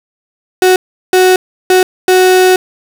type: tone bursts at uneven times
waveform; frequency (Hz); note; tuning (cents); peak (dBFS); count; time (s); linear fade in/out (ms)
35% pulse; 370; F#4; 0; -3; 4; 0.62-0.76 / 1.13-1.36 / 1.7-1.83 / 2.08-2.56; 2
effects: none